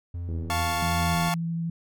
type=tone with pitch glide; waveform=triangle; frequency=86.6 to 84.23 Hz; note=F2 to E2; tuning=-14 to +38 cents; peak=-28 dBFS; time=0.14-1.15 s; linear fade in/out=5 ms; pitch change=-48 cents; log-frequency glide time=0.57-0.85 s
type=click train; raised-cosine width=3 ms; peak=-25 dBFS; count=83; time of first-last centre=0.29-1.284 s; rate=82.5 Hz
type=chord; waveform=sawtooth; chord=F augmented; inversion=none; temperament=equal; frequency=698.5 / 880 / 1108.7 Hz; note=F5 / A5 / C#6; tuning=0 / 0 / 0 cents; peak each=-25 / -27 / -27 dBFS; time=0.5-1.34 s; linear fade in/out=0 ms
type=tone with vibrato; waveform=sine; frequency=166.7 Hz; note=E3; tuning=20 cents sharp; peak=-26 dBFS; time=0.82-1.7 s; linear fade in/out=5 ms; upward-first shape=triangle; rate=12 Hz; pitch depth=10 cents each way
effects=none